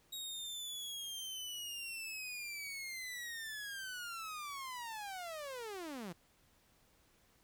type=linear sweep; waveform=sawtooth; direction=down; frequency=3803 to 159.5 Hz; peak=-39 dBFS; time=0.12-6.13 s; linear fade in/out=10 ms; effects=pink hiss -70 dBFS RMS until 7.43 s